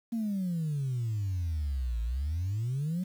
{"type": "exponential two-way sweep", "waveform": "sine", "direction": "down then up", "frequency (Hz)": [235.2, 55, 189.3], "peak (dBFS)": -27, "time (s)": [0.12, 3.04], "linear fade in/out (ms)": 10, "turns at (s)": 2.02, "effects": ["tanh soft clip ceiling -26 dBFS", "9-bit"]}